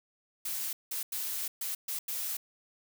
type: noise bursts at uneven times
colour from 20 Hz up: blue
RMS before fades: -35 dBFS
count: 6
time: 0.45-0.73 / 0.91-1.03 / 1.12-1.48 / 1.61-1.75 / 1.88-1.99 / 2.08-2.37 s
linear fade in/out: 5 ms
effects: none